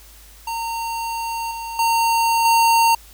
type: tone with level steps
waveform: square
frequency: 918 Hz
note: A#5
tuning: 27 cents flat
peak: -24 / -28 / -16 / -13 dBFS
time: 0.47-2.95 s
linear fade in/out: 5 ms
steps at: 1.51 / 1.79 / 2.45 s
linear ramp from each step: 2 ms
effects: added 52 Hz sine -45 dBFS peak until 3.13 s + white hiss -47 dBFS RMS until 3.13 s